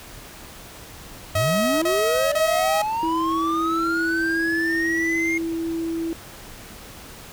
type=tone bursts; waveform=sawtooth; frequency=638 Hz; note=D#5; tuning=43 cents sharp; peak=-16 dBFS; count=3; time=1.35-2.82 s; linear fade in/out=5 ms; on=470 ms; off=30 ms
type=linear sweep; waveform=triangle; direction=up; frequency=85.5 to 2143 Hz; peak=-20 dBFS; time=1.35-5.38 s; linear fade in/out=5 ms
type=tone with pitch glide; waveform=sine; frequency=326.4 to 329.8 Hz; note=E4 to E4; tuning=-17 to +1 cents; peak=-23 dBFS; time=3.03-6.13 s; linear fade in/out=0 ms; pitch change=+18 cents; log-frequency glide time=3.4-3.67 s
effects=pink hiss -41 dBFS RMS until 7.32 s